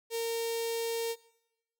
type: tone with notch filter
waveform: sawtooth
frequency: 460 Hz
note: A#4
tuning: 23 cents flat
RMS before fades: -33 dBFS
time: 0.1-1.16 s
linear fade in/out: 50 ms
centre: 1300 Hz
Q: 0.54
effects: noise-tail reverb RT60 0.9 s tail -20 dB re dry